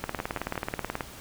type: two click trains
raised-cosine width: 0.5 ms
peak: -18 / -14 dBFS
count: 4 / 19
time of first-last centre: 0.19-0.738 / 0.04-1.008 s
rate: 5.47 / 18.6 Hz
effects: pink hiss -45 dBFS RMS until 1.2 s